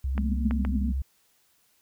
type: tone with vibrato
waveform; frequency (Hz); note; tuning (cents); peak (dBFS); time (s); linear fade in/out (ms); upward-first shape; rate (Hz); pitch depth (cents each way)
sine; 66.5; C2; +29; -25; 0.04-1.02; 5; triangle; 12; 45
type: band-pass noise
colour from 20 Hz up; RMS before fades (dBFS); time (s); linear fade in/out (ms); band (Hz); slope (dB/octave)
pink; -30; 0.15-0.93; 20; 200 to 240; 96
type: clicks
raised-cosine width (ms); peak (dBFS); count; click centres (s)
0.5; -19; 3; 0.179 / 0.51 / 0.65
effects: white hiss -66 dBFS RMS until 1.81 s